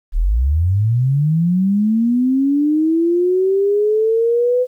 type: linear sweep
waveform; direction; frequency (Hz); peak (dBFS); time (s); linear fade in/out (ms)
sine; up; 32.7 to 506; -12; 0.12-4.67; 50
effects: 9-bit